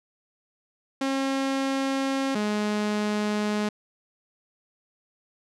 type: tone pair in turn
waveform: sawtooth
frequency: 270 / 209.8 Hz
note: C#4 / G#3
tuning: -45 / +18 cents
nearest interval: major third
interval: 437 cents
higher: first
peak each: -20 dBFS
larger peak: neither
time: 1.01-2.35 / 2.35-3.69 s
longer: neither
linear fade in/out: 5 ms
effects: low-pass 7000 Hz 12 dB/octave